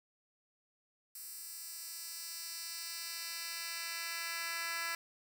10% pulse tone with high-pass filter sweep, 334.3 Hz, E4, 24 cents sharp, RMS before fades -42 dBFS, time 1.15-4.95 s, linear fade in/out 2 ms, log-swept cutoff 9300 to 1700 Hz, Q 0.9, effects none

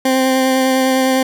20% pulse tone with vibrato, 261.6 Hz, C4, in tune, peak -7 dBFS, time 0.05-1.23 s, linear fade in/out 5 ms, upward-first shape triangle, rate 9.9 Hz, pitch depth 15 cents each way, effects none

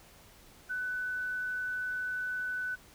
sine tone, 1498 Hz, F#6, 21 cents sharp, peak -32 dBFS, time 0.69-2.76 s, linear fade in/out 20 ms, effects pink hiss -57 dBFS RMS until 2.94 s

